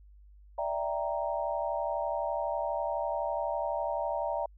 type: chord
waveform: sine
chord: E half-diminished seventh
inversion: third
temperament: equal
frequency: 587.3 / 659.3 / 784 / 932.3 Hz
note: D5 / E5 / G5 / Bb5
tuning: 0 / 0 / 0 / 0 cents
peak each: -34 / -34 / -37 / -35 dBFS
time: 0.58-4.46 s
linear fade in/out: 5 ms
effects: added 50 Hz sine -52 dBFS peak until 4.57 s